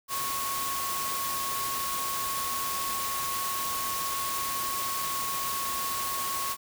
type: tone in noise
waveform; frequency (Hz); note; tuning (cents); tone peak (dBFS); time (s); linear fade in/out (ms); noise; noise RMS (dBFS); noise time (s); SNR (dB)
sine; 1100; C#6; -14; -32; 0.08-6.57; 50; white; -33; 0.08-6.57; -2
effects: none